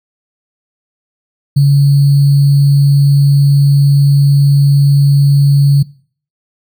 sine tone with sample-and-hold, 141.1 Hz, C#3, 31 cents sharp, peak -4 dBFS, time 1.56-5.83 s, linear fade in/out 10 ms, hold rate 4410 Hz, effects noise-tail reverb RT60 0.5 s tail -22 dB re dry

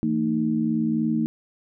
sine tone cluster, 165.3 / 227.1 / 310 Hz, E3 / A#3 / D#4, +5 / -45 / -6 cents, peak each -29 / -22 / -26 dBFS, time 0.03-1.26 s, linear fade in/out 0 ms, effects none

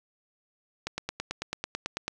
click train, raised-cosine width 0.2 ms, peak -14 dBFS, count 12, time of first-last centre 0.87-2.08 s, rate 9.09 Hz, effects none

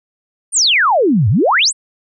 sine exponential two-way sweep, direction down then up, 9610 to 93.1 to 9610 Hz, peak -9 dBFS, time 0.52-1.73 s, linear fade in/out 50 ms, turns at 1.29 s, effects none

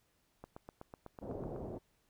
click train, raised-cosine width 1 ms, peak -33 dBFS, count 10, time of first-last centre 0.44-1.562 s, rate 8.02 Hz
white low-pass noise, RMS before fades -43 dBFS, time 1.21-1.79 s, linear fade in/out 20 ms, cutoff 580 Hz, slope 24 dB/octave
effects pink hiss -75 dBFS RMS until 2.09 s

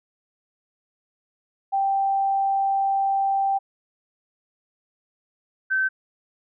sine tone pair in turn, 784 / 1541.1 Hz, G5 / G6, 0 / -30 cents, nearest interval octave, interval 1170 cents, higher second, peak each -19 dBFS, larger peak neither, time 1.72-3.59 / 5.7-5.89 s, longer first, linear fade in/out 20 ms, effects none

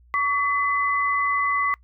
sine tone pair together, 1131 / 2015 Hz, C#6 / B6, +34 / +34 cents, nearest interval minor seventh, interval 1000 cents, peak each -21 / -24 dBFS, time 0.14-1.74 s, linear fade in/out 0 ms, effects noise-tail reverb RT60 0.1 s tail -24 dB re dry + added 60 Hz sine -51 dBFS peak until 1.83 s

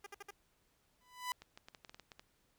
10% pulse tone bursts, 402.9 Hz, G4, 48 cents sharp, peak -38 dBFS, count 4, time 0.04-0.308 s, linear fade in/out 5 ms, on 25 ms, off 56 ms
sawtooth tone with exponential growth, 996 Hz, B5, 14 cents sharp, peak -30 dBFS, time 1.01-1.32 s, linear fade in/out 1 ms, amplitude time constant 67 ms
clicks, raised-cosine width 0.2 ms, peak -34 dBFS, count 10, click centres 1.42 / 1.575 / 1.685 / 1.748 / 1.848 / 1.895 / 1.945 / 1.997 / 2.118 / 2.195 s
effects pink hiss -75 dBFS RMS until 2.58 s

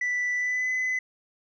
sine tone with pitch glide, 1975.5 to 2018 Hz, B6 to B6, 0 to +37 cents, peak -22 dBFS, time 0.01-0.99 s, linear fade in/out 5 ms, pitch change +37 cents, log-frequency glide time 0.35-0.71 s, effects tanh soft clip ceiling -23 dBFS

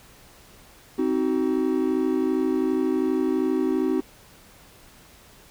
triangle chord, C diminished, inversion none, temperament just, 261.6 / 314 / 376.7 Hz, C4 / Eb4 / Gb4, 0 / +16 / +31 cents, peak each -23 dBFS, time 0.98-4.01 s, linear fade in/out 10 ms, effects pink hiss -51 dBFS RMS until 5.5 s

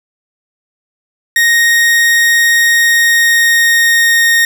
40% pulse tone with pitch glide, 1864.7 to 1854 Hz, A#6 to A#6, 0 to -10 cents, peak -6 dBFS, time 1.36-4.45 s, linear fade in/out 2 ms, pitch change -10 cents, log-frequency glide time 2.66-4.33 s, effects none

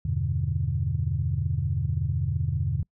sine chord, E minor seventh, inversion none, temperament equal, 82.41 / 98 / 123.47 / 146.83 Hz, E2 / G2 / B2 / D3, 0 / 0 / 0 / 0 cents, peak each -29 dBFS, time 0.05-2.83 s, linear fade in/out 5 ms, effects noise-tail reverb RT60 0.1 s tail -26 dB re dry + tanh soft clip ceiling -13 dBFS

